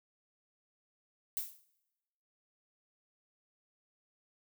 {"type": "noise with exponential decay", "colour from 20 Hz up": "violet", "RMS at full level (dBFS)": -33, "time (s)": [1.37, 1.64], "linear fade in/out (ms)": 0, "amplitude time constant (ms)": 57, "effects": ["noise-tail reverb RT60 1.0 s tail -21 dB re dry"]}